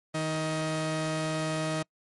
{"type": "tone pair together", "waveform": "sawtooth", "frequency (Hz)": [157.3, 314.6], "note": ["D#3", "D#4"], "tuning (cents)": [19, 19], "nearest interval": "octave", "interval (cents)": 1200, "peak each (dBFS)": [-27, -25], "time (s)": [0.14, 1.83], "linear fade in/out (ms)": 10, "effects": ["noise-tail reverb RT60 0.1 s tail -26 dB re dry", "MP3 48 kbps"]}